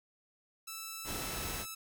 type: tone with pitch glide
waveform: 5% pulse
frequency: 1318.5 to 1308.6 Hz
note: E6 to E6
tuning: 0 to -13 cents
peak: -30 dBFS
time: 0.67-1.75 s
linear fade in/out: 10 ms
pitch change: -13 cents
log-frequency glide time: 1.26-1.43 s
type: noise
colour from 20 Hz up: pink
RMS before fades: -40 dBFS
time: 1.04-1.66 s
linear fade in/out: 50 ms
effects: none